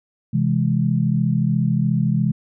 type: chord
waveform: sine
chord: C augmented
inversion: none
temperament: equal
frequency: 130.81 / 164.81 / 207.7 Hz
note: C3 / E3 / G#3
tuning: 0 / 0 / 0 cents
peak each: -20 / -20 / -21 dBFS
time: 0.33-2.32 s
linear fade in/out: 10 ms
effects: none